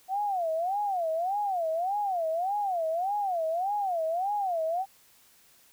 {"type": "tone with vibrato", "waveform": "sine", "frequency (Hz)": 728, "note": "F#5", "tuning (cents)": -28, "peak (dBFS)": -26, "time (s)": [0.08, 4.86], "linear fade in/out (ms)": 50, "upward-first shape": "sine", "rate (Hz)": 1.7, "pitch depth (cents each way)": 230, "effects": ["white hiss -60 dBFS RMS until 5.72 s"]}